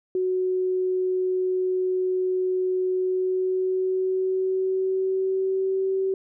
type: tone with pitch glide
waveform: sine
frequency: 370 to 382.8 Hz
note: F#4 to G4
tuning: 0 to -41 cents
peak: -21 dBFS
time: 0.15-6.14 s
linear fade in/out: 2 ms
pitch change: +59 cents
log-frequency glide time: 2.92-5.89 s
effects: none